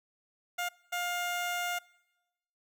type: tone bursts at uneven times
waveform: 15% pulse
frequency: 707 Hz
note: F5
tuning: 21 cents sharp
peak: -25 dBFS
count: 2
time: 0.58-0.69 / 0.92-1.79 s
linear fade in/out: 10 ms
effects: noise-tail reverb RT60 1.0 s tail -24 dB re dry